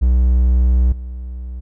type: tone with level steps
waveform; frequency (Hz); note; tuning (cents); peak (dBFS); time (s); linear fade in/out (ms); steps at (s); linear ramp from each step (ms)
triangle; 62; B1; +7; -8 / -23; 0.01-1.61; 20; 0.92; 5
effects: none